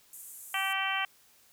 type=band-pass noise; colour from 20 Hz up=white; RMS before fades=-47 dBFS; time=0.13-0.73 s; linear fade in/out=2 ms; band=7000 to 14000 Hz; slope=48 dB/octave
type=harmonic tone; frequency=386.9 Hz; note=G4; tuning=23 cents flat; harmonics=2 / 3 / 4 / 5 / 6 / 7 / 8; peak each=-36 / -36 / -36 / -36 / -36 / -36 / -36 dBFS; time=0.54-1.05 s; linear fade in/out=2 ms
effects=white hiss -62 dBFS RMS until 1.52 s